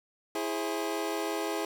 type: chord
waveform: 25% pulse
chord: E augmented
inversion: none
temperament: equal with one note detuned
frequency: 329.6 / 415.3 / 531.8 Hz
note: E4 / G#4 / B#4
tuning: 0 / 0 / +28 cents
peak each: -30 / -30 / -35 dBFS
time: 0.35-1.65 s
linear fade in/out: 2 ms
effects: none